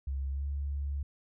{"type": "tone with pitch glide", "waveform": "sine", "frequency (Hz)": [68, 70.64], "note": ["C#2", "C#2"], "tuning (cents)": [-33, 33], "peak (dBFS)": -31, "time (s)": [0.07, 1.03], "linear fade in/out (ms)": 5, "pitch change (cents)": 66, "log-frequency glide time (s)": [0.3, 0.45], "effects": []}